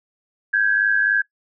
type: tone pair together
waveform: sine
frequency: 1568 / 1671.6 Hz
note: G6 / G#6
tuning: 0 / +11 cents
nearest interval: minor second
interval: 111 cents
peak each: -18 dBFS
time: 0.53-1.22 s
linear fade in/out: 10 ms
effects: noise-tail reverb RT60 0.1 s tail -21 dB re dry